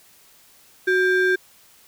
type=ring-modulated tone; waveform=triangle; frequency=979 Hz; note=B5; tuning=15 cents flat; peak=-11 dBFS; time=0.87-1.36 s; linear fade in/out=10 ms; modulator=609 Hz; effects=white hiss -53 dBFS RMS until 1.87 s